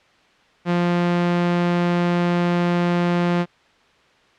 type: tone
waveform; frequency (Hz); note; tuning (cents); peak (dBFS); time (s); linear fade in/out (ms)
sawtooth; 174.61; F3; 0; -13; 0.65-3.46; 50
effects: white hiss -55 dBFS RMS until 4.38 s + low-pass 3000 Hz 12 dB/octave